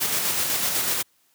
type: noise with tremolo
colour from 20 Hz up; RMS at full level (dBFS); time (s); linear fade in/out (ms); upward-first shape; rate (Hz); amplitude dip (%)
white; -23; 0-1.03; 20; square; 8; 30
effects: white hiss -64 dBFS RMS until 1.34 s + high-pass 80 Hz 12 dB/octave